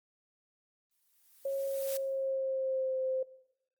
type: noise with exponential growth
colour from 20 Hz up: blue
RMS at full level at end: -38 dBFS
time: 0.91-1.97 s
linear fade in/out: 2 ms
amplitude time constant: 230 ms
type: tone with pitch glide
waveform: sine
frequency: 547 to 521.7 Hz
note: C#5 to C5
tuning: -23 to -5 cents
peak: -30 dBFS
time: 1.45-3.23 s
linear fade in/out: 5 ms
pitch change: -82 cents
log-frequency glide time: 1.68-2.98 s
effects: noise-tail reverb RT60 0.8 s tail -19 dB re dry + Opus 24 kbps